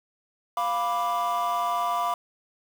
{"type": "chord", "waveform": "triangle", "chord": "B diminished", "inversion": "second", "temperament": "equal", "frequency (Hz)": [698.5, 987.8, 1174.7], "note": ["F5", "B5", "D6"], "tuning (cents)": [0, 0, 0], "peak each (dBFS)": -25, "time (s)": [0.57, 2.14], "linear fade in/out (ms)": 2, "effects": ["tanh soft clip ceiling -18 dBFS", "7-bit"]}